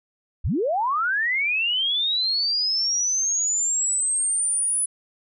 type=linear sweep; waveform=sine; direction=up; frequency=32.59 to 10010 Hz; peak=-20 dBFS; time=0.44-4.86 s; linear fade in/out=10 ms; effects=none